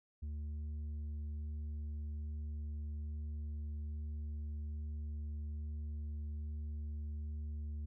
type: tone with tanh clipping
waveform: sine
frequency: 74.9 Hz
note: D2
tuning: 35 cents sharp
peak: -40 dBFS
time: 0.22-7.86 s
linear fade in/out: 10 ms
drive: 5 dB
effects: none